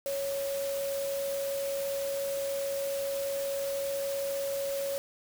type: tone in noise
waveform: sine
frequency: 554.4 Hz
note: C#5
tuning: in tune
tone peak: -30 dBFS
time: 0.06-4.98 s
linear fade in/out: 0 ms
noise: white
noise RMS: -41 dBFS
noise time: 0.06-4.98 s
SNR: +8 dB
effects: none